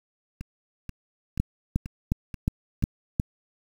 two click trains, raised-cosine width 5 ms, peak -23 / -10 dBFS, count 6 / 6, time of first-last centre 0.41-2.825 / 1.4-3.199 s, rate 2.07 / 2.78 Hz, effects 7-bit

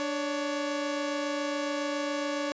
sawtooth tone pair together, 293.7 / 560.2 Hz, D4 / C#5, 0 / +18 cents, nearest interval major seventh, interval 1118 cents, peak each -28 dBFS, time 0-2.52 s, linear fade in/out 0 ms, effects resampled to 16000 Hz

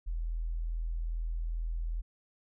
sine tone, 41.2 Hz, E1, in tune, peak -31 dBFS, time 0.06-2.02 s, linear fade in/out 20 ms, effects none

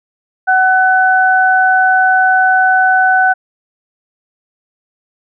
sine tone pair together, 750 / 1500 Hz, F#5 / F#6, +23 / +23 cents, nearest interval octave, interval 1200 cents, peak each -10 dBFS, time 0.47-3.34 s, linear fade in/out 20 ms, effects none

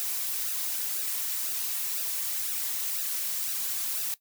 blue noise with flanger, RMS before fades -31 dBFS, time 0-4.14 s, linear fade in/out 0 ms, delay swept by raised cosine 0.91 to 4.81 ms, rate 2 Hz, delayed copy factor -0.85, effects noise-tail reverb RT60 0.1 s tail -17 dB re dry

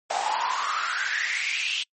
pink noise with high-pass filter sweep, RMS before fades -27 dBFS, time 0.1-1.83 s, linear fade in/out 5 ms, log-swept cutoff 720 to 3000 Hz, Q 7.5, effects noise-tail reverb RT60 0.1 s tail -26 dB re dry + MP3 32 kbps

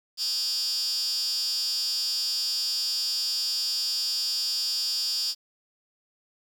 15% pulse tone with high-pass filter, 310 Hz, D#4, 6 cents flat, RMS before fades -28 dBFS, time 0.17-5.35 s, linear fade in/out 50 ms, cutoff 4700 Hz, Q 9.6, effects 9-bit

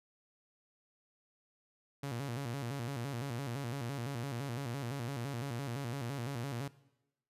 sawtooth tone with vibrato, 128.6 Hz, C3, 30 cents flat, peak -33 dBFS, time 2.03-6.68 s, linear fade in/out 5 ms, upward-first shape square, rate 5.9 Hz, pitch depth 150 cents each way, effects noise-tail reverb RT60 0.9 s tail -19 dB re dry + resampled to 32000 Hz

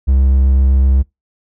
triangle tone with vibrato, 66.6 Hz, C2, 31 cents sharp, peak -6 dBFS, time 0.07-1.03 s, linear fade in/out 20 ms, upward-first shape sine, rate 7.9 Hz, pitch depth 10 cents each way, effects noise-tail reverb RT60 0.2 s tail -26 dB re dry

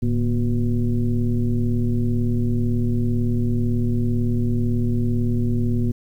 sine tone with frequency modulation, 110 Hz, A2, in tune, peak -17 dBFS, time 0.02-5.92 s, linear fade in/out 10 ms, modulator 129 Hz, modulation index 1.3, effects 9-bit

